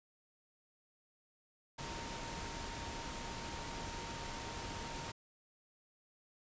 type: tone in noise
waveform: sine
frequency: 925 Hz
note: A#5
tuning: 14 cents flat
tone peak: -49 dBFS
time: 1.78-5.12 s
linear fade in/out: 10 ms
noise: pink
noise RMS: -44 dBFS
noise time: 1.78-5.12 s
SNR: -8 dB
effects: resampled to 16000 Hz